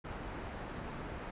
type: low-pass noise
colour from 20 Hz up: pink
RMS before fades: -43 dBFS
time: 0.04-1.31 s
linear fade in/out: 10 ms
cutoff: 1800 Hz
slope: 12 dB/octave
effects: resampled to 8000 Hz